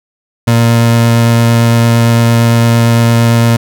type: tone with vibrato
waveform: 30% pulse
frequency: 116.54 Hz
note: A#2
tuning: in tune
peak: -3 dBFS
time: 0.47-3.57 s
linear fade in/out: 10 ms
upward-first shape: sine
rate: 8.8 Hz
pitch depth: 8 cents each way
effects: none